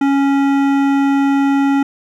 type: tone with hard clipping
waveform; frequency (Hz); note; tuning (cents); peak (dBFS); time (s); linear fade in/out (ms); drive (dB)
triangle; 277.2; C#4; 0; -13; 0.01-1.83; 5; 18
effects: none

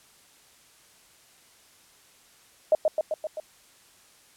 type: tone with echo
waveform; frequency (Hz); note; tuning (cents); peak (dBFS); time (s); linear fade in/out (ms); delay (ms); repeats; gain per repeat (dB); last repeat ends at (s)
sine; 622.3; D#5; 0; -15; 2.72-2.75; 2; 130; 5; -3; 3.4
effects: white hiss -57 dBFS RMS until 4.36 s + low-pass 11000 Hz 12 dB/octave

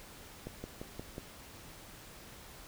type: slowing click train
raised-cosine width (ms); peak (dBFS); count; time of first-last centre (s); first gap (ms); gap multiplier
2; -27; 5; 0.47-1.181; 170; 1.03
effects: pink hiss -52 dBFS RMS until 2.67 s

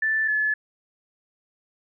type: tone pair in turn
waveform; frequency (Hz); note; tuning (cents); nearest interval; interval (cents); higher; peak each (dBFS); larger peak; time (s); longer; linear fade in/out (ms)
sine; 1760 / 1719.8; A6 / A6; 0 / -40; unison; 40; first; -20; neither; 0.02-0.28 / 0.28-0.54; neither; 5
effects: none

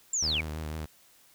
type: linear sweep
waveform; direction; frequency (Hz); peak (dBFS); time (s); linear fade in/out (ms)
sine; down; 7430 to 2139; -26; 0.13-0.41; 5
type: tone with vibrato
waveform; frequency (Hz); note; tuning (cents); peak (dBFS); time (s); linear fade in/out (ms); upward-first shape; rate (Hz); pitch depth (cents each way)
sawtooth; 77.78; D#2; 0; -30; 0.22-0.86; 10; triangle; 6; 53
effects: white hiss -60 dBFS RMS until 1.34 s

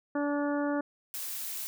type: harmonic tone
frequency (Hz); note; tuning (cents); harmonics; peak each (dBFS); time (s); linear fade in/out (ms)
289.2; D4; -27; 1 / 2 / 3 / 4 / 5 / 6; -29 / -33 / -39 / -41 / -40 / -45; 0.15-0.81; 5
type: noise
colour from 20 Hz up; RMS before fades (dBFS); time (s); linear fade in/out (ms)
blue; -37; 1.14-1.67; 0
effects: none

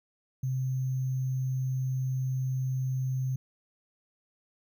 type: tone with sample-and-hold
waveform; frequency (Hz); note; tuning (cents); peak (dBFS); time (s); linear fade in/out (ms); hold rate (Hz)
sine; 130; C3; -11; -27; 0.43-3.36; 5; 6300
effects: none

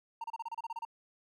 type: tone bursts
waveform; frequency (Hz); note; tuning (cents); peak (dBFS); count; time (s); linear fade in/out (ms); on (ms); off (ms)
triangle; 918; A#5; -27; -34; 11; 0.21-0.851; 5; 31; 30
effects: none

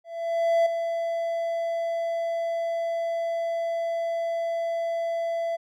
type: tone with ADSR envelope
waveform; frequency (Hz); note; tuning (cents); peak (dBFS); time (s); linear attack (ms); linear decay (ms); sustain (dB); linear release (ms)
triangle; 670; E5; +28; -15; 0.04-5.57; 620; 6; -8; 20
effects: none

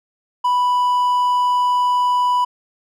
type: tone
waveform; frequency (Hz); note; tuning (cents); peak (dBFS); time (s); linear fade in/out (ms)
triangle; 988; B5; 0; -12; 0.44-2.45; 10
effects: none

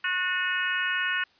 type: harmonic tone with a mistuned harmonic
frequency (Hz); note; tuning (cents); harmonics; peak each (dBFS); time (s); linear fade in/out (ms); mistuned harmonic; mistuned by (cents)
362.6; F#4; -35; 3 / 4 / 5 / 6 / 7 / 8; -36 / -28 / -30 / -40 / -33 / -34; 0.04-1.24; 5; 4; +22
effects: white hiss -61 dBFS RMS until 1.39 s + resampled to 11025 Hz

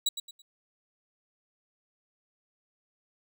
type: tone with echo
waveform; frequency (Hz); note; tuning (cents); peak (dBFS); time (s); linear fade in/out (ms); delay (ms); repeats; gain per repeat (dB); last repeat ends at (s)
30% pulse; 3902; B7; -22; -21; 0.06-0.09; 5; 110; 3; -10; 0.42
effects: none

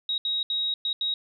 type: tone bursts at uneven times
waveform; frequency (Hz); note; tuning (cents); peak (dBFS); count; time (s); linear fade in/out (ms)
sine; 3800; A#7; +33; -24; 5; 0.09-0.18 / 0.25-0.43 / 0.5-0.74 / 0.85-0.93 / 1.01-1.14; 2
effects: none

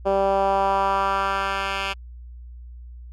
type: tone with band-pass filter sweep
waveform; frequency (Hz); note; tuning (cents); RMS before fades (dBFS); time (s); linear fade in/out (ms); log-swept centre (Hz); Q
10% pulse; 195.4; G3; -5; -22; 0.05-1.94; 20; 530 to 2400; 1.9
effects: added 60 Hz sine -37 dBFS peak until 3.12 s

